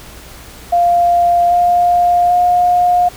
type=tone with pitch steps; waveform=sine; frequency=697 / 704.7 / 712.5 Hz; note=F5 / F5 / F5; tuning=-4 / +15 / +34 cents; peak=-8 dBFS; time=0.72-3.09 s; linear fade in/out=10 ms; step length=790 ms; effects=added 60 Hz sine -38 dBFS peak until 3.16 s + pink hiss -36 dBFS RMS until 3.16 s